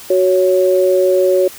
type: tone pair together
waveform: sine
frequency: 370.7 / 555.8 Hz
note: F#4 / C#5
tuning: +3 / +4 cents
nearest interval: perfect fifth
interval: 701 cents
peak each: -12 dBFS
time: 0.1-1.48 s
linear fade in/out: 5 ms
effects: white hiss -35 dBFS RMS until 1.58 s